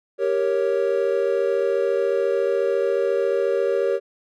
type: chord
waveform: triangle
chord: G diminished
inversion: none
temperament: equal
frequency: 392 / 466.2 / 554.4 Hz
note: G4 / Bb4 / Db5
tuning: 0 / 0 / 0 cents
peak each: -21 dBFS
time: 0.18-4 s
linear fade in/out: 50 ms
effects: none